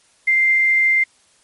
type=tone with quantisation; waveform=sine; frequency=2093 Hz; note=C7; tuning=in tune; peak=-12 dBFS; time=0.27-1.04 s; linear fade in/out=10 ms; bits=7; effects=white hiss -56 dBFS RMS until 1.43 s + MP3 48 kbps